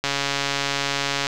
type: click train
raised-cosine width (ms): 0.2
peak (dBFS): -5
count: 173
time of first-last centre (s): 0.04-1.269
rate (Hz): 140
effects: none